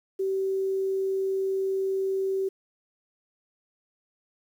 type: tone with quantisation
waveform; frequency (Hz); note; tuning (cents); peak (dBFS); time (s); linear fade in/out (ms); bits
sine; 385; G4; -31; -24; 0.19-2.49; 10; 9
effects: none